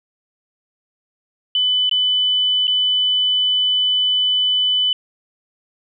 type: tone with dropouts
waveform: sine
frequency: 3000 Hz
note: F#7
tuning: 23 cents sharp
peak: -14 dBFS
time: 1.55-4.93 s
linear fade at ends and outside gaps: 2 ms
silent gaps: 1.895-1.912 / 2.671-2.678 s
effects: none